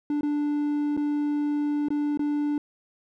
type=tone with dropouts; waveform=triangle; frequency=293.7 Hz; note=D4; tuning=in tune; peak=-21 dBFS; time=0.1-2.58 s; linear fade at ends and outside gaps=2 ms; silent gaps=0.21-0.231 / 0.967-0.974 / 1.885-1.904 / 2.174-2.193 s; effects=none